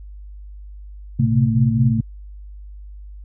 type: tone cluster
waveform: sine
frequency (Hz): 112.1 / 128.2 / 132.8 / 224.4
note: A2 / C3 / C3 / A3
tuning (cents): +33 / -35 / +26 / +34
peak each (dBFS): -19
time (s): 1.19-2.01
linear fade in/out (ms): 10
effects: added 50 Hz sine -34 dBFS peak until 3.24 s